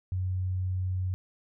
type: tone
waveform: sine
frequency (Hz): 92.5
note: F#2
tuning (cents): 0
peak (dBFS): -27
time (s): 0.12-1.14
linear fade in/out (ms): 0
effects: none